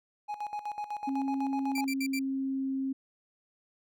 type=tone with tremolo; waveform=triangle; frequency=834 Hz; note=G#5; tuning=7 cents sharp; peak=-30 dBFS; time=0.28-1.86 s; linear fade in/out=20 ms; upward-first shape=square; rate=8 Hz; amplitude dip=75%
type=tone with pitch glide; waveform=sine; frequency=270.4 to 267.6 Hz; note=C#4 to C4; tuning=-43 to +39 cents; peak=-29 dBFS; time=1.07-2.93 s; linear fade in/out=10 ms; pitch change=-18 cents; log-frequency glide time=1.55-2.71 s
type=tone bursts; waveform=sawtooth; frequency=2349 Hz; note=D7; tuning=in tune; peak=-30 dBFS; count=4; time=1.75-2.192 s; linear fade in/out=5 ms; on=61 ms; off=66 ms
effects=none